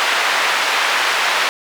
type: band-pass noise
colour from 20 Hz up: white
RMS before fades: -17 dBFS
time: 0-1.49 s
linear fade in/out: 0 ms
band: 750 to 2400 Hz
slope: 12 dB/octave
effects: none